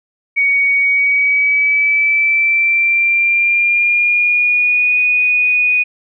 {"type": "tone with pitch glide", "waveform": "sine", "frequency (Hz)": [2243, 2474], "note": ["C#7", "D#7"], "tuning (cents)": [20, -10], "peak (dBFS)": -10, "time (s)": [0.36, 5.84], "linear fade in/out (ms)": 20, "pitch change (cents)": 170, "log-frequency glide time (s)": [0.77, 5], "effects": []}